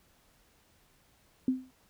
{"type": "tone with exponential decay", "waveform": "sine", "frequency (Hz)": 258.1, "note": "C4", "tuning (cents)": -23, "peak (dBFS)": -21, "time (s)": [1.48, 1.71], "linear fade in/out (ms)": 2, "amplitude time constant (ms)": 49, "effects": ["pink hiss -66 dBFS RMS until 1.89 s"]}